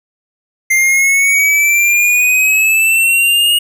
square exponential sweep, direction up, 2093 to 2875 Hz, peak -9 dBFS, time 0.7-3.59 s, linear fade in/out 10 ms, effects none

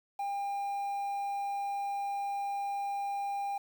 triangle tone with quantisation, 801 Hz, G5, 37 cents sharp, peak -30 dBFS, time 0.19-3.58 s, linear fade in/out 5 ms, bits 9, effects none

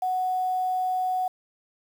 sine tone with quantisation, 740 Hz, F#5, in tune, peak -23 dBFS, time 0.02-1.28 s, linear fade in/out 5 ms, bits 8, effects none

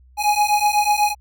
square beating tone pair, 830 / 838.1 Hz, G#5 / G#5, -1 / +16 cents, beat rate 8.1 Hz, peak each -19 dBFS, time 0.17-1.15 s, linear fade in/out 50 ms, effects added 63 Hz sine -47 dBFS peak until 1.2 s

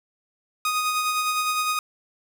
sawtooth tone with tremolo, 1244.5 Hz, D#6, in tune, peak -17 dBFS, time 0.65-1.79 s, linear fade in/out 2 ms, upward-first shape sine, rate 9.8 Hz, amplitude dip 35%, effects none

